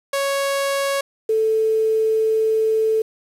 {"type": "tone pair in turn", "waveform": ["sawtooth", "sine"], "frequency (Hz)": [554.4, 440.3], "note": ["C#5", "A4"], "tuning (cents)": [0, 1], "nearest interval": "major third", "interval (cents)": 399, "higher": "first", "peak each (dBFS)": -15, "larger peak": "neither", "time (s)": [[0.13, 1.01], [1.29, 3.02]], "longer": "second", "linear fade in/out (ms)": 5, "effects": ["resampled to 32000 Hz", "7-bit"]}